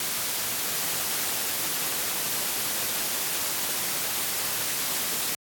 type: noise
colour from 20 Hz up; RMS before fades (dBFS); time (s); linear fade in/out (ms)
white; -28; 0-5.35; 2
effects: high-pass 100 Hz 12 dB/octave + AAC 64 kbps